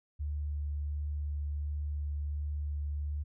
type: tone with vibrato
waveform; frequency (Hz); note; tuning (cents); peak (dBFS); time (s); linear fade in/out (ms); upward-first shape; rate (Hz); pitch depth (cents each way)
sine; 73.42; D2; 0; -32; 0.19-3.24; 20; sine; 1.4; 9
effects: none